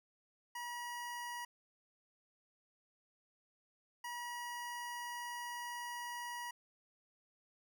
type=tone bursts at uneven times; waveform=25% pulse; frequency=962 Hz; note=B5; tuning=46 cents flat; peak=-38 dBFS; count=2; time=0.55-1.45 / 4.04-6.51 s; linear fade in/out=5 ms; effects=none